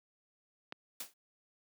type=click; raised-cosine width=0.3 ms; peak=-25 dBFS; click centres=0.724 s
type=noise with exponential decay; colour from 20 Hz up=white; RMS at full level=-37 dBFS; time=1-1.14 s; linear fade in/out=5 ms; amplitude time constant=30 ms
effects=high-pass 200 Hz 12 dB/octave